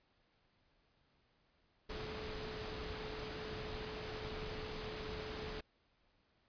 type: tone in noise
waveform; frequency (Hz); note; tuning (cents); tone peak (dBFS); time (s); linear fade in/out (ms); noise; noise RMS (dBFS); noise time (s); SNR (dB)
sine; 431.7; A4; -33; -47; 1.89-5.61; 10; pink; -45; 1.89-5.61; -5
effects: pink hiss -75 dBFS RMS until 6.48 s + resampled to 11025 Hz